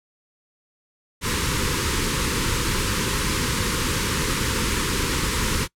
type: band-stop noise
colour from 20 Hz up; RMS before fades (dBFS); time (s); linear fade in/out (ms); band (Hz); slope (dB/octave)
pink; -23; 1.21-5.68; 50; 530 to 900; 96
effects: noise-tail reverb RT60 0.1 s tail -23 dB re dry + low-pass 11000 Hz 12 dB/octave